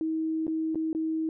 sine tone with dropouts, 319 Hz, D#4, 43 cents sharp, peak -26 dBFS, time 0.01-1.29 s, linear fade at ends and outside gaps 1 ms, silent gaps 0.468-0.479 / 0.747-0.756 / 0.93-0.949 s, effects none

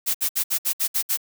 blue noise bursts, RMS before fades -22 dBFS, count 8, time 0.06-1.174 s, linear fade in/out 20 ms, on 85 ms, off 62 ms, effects none

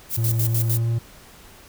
violet noise with tremolo, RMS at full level -25 dBFS, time 0.09-0.8 s, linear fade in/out 50 ms, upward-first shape square, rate 6.6 Hz, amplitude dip 80%
triangle tone with pitch glide, 114.1 to 115.96 Hz, A#2 to A#2, -37 to -9 cents, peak -17 dBFS, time 0.17-0.99 s, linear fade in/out 10 ms, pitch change +28 cents, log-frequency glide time 0.7-0.87 s
effects pink hiss -47 dBFS RMS until 1.68 s

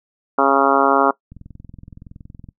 harmonic tone, 137.6 Hz, C#3, 12 cents flat, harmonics 2 / 3 / 4 / 5 / 6 / 7 / 8 / 9 / 10, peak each -21 / -21 / -21 / -21 / -21 / -21 / -21 / -21 / -21 dBFS, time 0.38-1.11 s, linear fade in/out 5 ms
click train, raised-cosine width 5 ms, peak -26 dBFS, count 26, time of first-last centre 1.32-2.488 s, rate 21.4 Hz
effects noise-tail reverb RT60 0.1 s tail -20 dB re dry

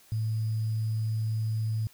sine tone with sample-and-hold, 110 Hz, A2, in tune, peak -26 dBFS, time 0.12-1.87 s, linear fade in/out 0 ms, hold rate 4900 Hz, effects white hiss -58 dBFS RMS until 1.93 s

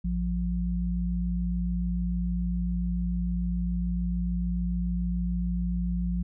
sine tone pair together, 56.69 / 177 Hz, A#1 / F3, -48 / +23 cents, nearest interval octave + minor sixth, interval 1971 cents, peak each -28 dBFS, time 0.04-6.23 s, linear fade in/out 10 ms, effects none

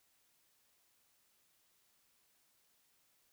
silence, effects white hiss -74 dBFS RMS until 3.32 s

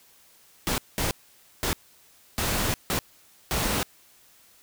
pink noise bursts at uneven times, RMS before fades -26 dBFS, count 6, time 0.67-0.78 / 0.98-1.11 / 1.63-1.73 / 2.38-2.74 / 2.9-2.99 / 3.51-3.83 s, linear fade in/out 0 ms, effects white hiss -57 dBFS RMS until 4.62 s

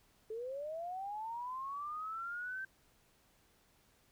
sine linear sweep, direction up, 427.2 to 1568 Hz, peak -39 dBFS, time 0.3-2.65 s, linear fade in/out 5 ms, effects pink hiss -70 dBFS RMS until 4.11 s

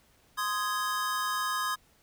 square chord, Ab major, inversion first, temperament just, 1038.3 / 1245.9 / 1661.2 Hz, C6 / Eb6 / Ab6, -14 / +2 / 0 cents, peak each -34 / -33 / -35 dBFS, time 0.37-1.76 s, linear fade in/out 20 ms, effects pink hiss -64 dBFS RMS until 2.02 s

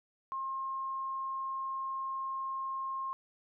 sine tone, 1068 Hz, C6, 35 cents sharp, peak -34 dBFS, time 0.32-3.13 s, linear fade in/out 0 ms, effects none

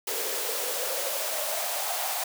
white noise with high-pass filter sweep, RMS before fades -30 dBFS, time 0.07-2.24 s, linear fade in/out 5 ms, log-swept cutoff 430 to 760 Hz, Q 6.3, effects none

